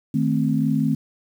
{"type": "chord", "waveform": "sine", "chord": "A diminished", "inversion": "second", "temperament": "equal", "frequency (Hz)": [155.56, 220, 261.6], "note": ["Eb3", "A3", "C4"], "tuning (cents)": [0, 0, 0], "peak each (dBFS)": -22, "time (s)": [0.14, 0.95], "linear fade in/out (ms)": 5, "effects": ["8-bit"]}